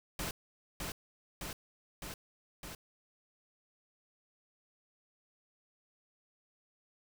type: noise with echo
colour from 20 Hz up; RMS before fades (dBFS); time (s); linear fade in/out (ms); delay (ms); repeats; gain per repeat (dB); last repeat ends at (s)
pink; -38; 0.19-0.31; 2; 610; 4; -2; 2.75
effects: none